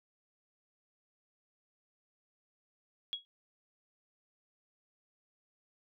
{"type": "tone with exponential decay", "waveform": "sine", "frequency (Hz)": 3322, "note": "G#7", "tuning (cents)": 0, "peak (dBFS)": -30, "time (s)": [3.13, 3.25], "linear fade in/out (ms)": 0, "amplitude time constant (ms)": 25, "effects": []}